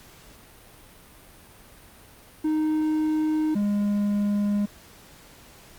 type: tone pair in turn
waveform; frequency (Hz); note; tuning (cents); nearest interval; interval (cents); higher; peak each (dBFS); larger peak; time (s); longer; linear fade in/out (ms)
triangle; 310 / 204.9; D#4 / G#3; -6 / -23; perfect fifth; 717; first; -19 / -19; neither; 2.44-3.55 / 3.55-4.66; neither; 10
effects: pink hiss -50 dBFS RMS until 5.78 s + Opus 48 kbps